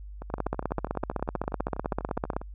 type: two click trains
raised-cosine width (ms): 1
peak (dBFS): -13 / -24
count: 33 / 28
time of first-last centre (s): 0.34-2.365 / 0.22-2.415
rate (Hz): 15.8 / 12.3
effects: added 50 Hz sine -39 dBFS peak until 2.54 s